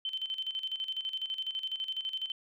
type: tone with tremolo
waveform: sine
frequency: 3082 Hz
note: G7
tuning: 30 cents flat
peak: -31 dBFS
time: 0.05-2.32 s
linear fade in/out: 2 ms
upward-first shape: square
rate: 12 Hz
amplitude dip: 70%
effects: none